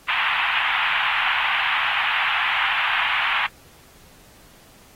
white band-pass noise, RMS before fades -22 dBFS, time 0.08-3.47 s, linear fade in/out 10 ms, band 810 to 3000 Hz, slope 48 dB/octave, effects pink hiss -51 dBFS RMS until 4.95 s + AAC 48 kbps

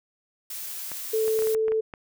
blue noise, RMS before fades -35 dBFS, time 0.5-1.55 s, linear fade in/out 5 ms
clicks, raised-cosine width 0.5 ms, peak -23 dBFS, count 9, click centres 0.917 / 1.28 / 1.39 / 1.422 / 1.471 / 1.549 / 1.682 / 1.72 / 1.938 s
sine tone, 440.2 Hz, A4, 1 cent sharp, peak -21 dBFS, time 1.13-1.81 s, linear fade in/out 10 ms
effects none

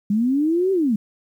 sine linear two-way sweep, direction up then down, 197.4 to 392 to 197.4 Hz, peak -16 dBFS, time 0.1-0.96 s, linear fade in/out 5 ms, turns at 0.72 s, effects 9-bit

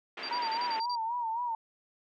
white band-pass noise, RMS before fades -41 dBFS, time 0.17-0.8 s, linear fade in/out 5 ms, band 250 to 2800 Hz, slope 24 dB/octave
sine tone bursts, 4699 Hz, D8, in tune, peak -36 dBFS, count 8, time 0.23-0.953 s, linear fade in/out 2 ms, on 58 ms, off 37 ms
sine tone with vibrato, 932.3 Hz, A#5, in tune, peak -30 dBFS, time 0.31-1.55 s, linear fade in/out 2 ms, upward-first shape sine, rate 3.8 Hz, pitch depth 88 cents each way
effects none

